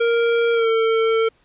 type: tone with pitch glide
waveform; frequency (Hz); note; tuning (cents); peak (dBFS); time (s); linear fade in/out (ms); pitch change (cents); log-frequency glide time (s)
square; 466.2 to 449.5; A#4 to A4; 0 to +37; -16; 0-1.29; 10; -63; 0.53-0.69
effects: pink hiss -60 dBFS RMS until 1.44 s + resampled to 8000 Hz